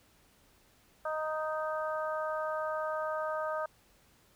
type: harmonic tone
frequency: 311.1 Hz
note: D#4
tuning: in tune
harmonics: 2 / 3 / 4 / 5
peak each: -34 / -40 / -37 / -42 dBFS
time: 1.05-3.66 s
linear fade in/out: 5 ms
effects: pink hiss -65 dBFS RMS until 4.35 s